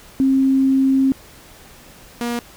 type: tone pair in turn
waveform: sine / sawtooth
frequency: 267.4 / 238.2 Hz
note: C4 / A#3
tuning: +38 / +38 cents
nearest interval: major second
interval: 200 cents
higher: first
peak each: -12 / -17 dBFS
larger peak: first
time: 0.2-1.12 / 2.21-2.39 s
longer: first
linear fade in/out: 0 ms
effects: pink hiss -44 dBFS RMS until 2.56 s